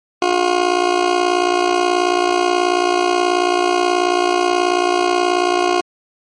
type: tone with amplitude modulation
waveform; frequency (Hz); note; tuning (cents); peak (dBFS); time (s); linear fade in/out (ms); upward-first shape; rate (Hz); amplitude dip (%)
20% pulse; 358; F4; +43; -5; 0.22-5.81; 2; sine; 58.5; 75
effects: low-pass 6000 Hz 12 dB/octave + MP3 48 kbps